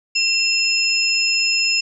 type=tone cluster; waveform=sine; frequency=2708 / 5160 / 7060 Hz; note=E7 / E8 / A8; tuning=+46 / -38 / +5 cents; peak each=-19 / -18 / -27 dBFS; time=0.15-1.81 s; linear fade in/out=10 ms; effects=none